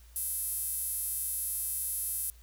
sawtooth tone with high-pass filter, 523.3 Hz, C5, in tune, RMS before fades -34 dBFS, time 0.16-2.3 s, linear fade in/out 0 ms, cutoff 11000 Hz, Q 4.4, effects added 58 Hz sine -52 dBFS peak until 2.42 s + white hiss -62 dBFS RMS until 2.42 s

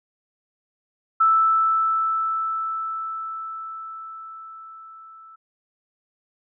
sine tone with level ramp, 1318.5 Hz, E6, in tune, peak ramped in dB -13 to -43 dBFS, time 1.2-5.36 s, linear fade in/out 10 ms, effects none

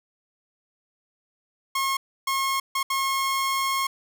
sawtooth tone bursts at uneven times, 1081 Hz, C#6, 44 cents flat, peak -19 dBFS, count 4, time 1.75-1.97 / 2.27-2.6 / 2.75-2.83 / 2.9-3.87 s, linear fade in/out 5 ms, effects none

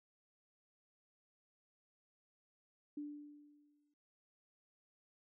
sine tone with exponential decay, 293.7 Hz, D4, in tune, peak -40 dBFS, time 2.97-3.94 s, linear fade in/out 5 ms, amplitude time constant 210 ms, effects none

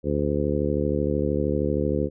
harmonic tone, 73 Hz, D2, 10 cents flat, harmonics 1 / 2 / 3 / 4 / 5 / 6 / 7, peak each -29 / -29 / -29 / -29 / -29 / -29 / -29 dBFS, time 0.03-2.1 s, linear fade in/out 50 ms, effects none

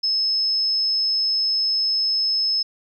sine tone, 5200 Hz, E8, 24 cents flat, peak -18 dBFS, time 0.03-2.63 s, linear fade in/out 10 ms, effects 10-bit

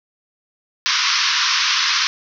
white band-pass noise, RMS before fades -18 dBFS, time 0.86-2.07 s, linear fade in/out 0 ms, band 980 to 5900 Hz, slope 96 dB/octave, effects none

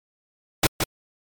pink noise with echo, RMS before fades -17 dBFS, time 0.63-0.67 s, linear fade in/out 5 ms, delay 170 ms, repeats 1, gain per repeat -5 dB, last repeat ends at 0.84 s, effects MP3 96 kbps

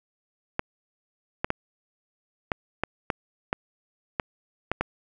clicks, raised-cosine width 0.5 ms, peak -9 dBFS, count 10, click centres 0.594 / 1.445 / 1.504 / 2.518 / 2.836 / 3.102 / 3.529 / 4.198 / 4.716 / 4.81 s, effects none

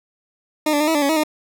20% pulse tone with pitch steps, 306.1 / 291.5 / 303 / 323.2 / 292.6 / 279.9 / 318.5 / 305.7 Hz, D#4 / D4 / D#4 / E4 / D4 / C#4 / D#4 / D#4, -28 / -13 / -46 / -34 / -6 / +17 / +41 / -30 cents, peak -11 dBFS, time 0.66-1.236 s, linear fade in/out 5 ms, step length 72 ms, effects none

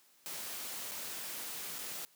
white noise with dropouts, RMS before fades -42 dBFS, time 0.26-2.05 s, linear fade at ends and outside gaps 0 ms, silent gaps 0.913-0.917 / 1.784-1.788 s, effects white hiss -66 dBFS RMS until 2.15 s + high-pass 150 Hz 12 dB/octave

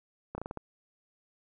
slowing click train, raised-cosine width 1 ms, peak -23 dBFS, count 6, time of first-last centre 0.35-0.573 s, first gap 30 ms, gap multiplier 1.2, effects none

